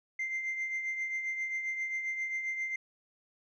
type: tone with tremolo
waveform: sine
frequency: 2088 Hz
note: C7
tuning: 4 cents flat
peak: -28 dBFS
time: 0.19-2.76 s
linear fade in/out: 5 ms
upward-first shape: triangle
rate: 7.5 Hz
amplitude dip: 60%
effects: tanh soft clip ceiling -29 dBFS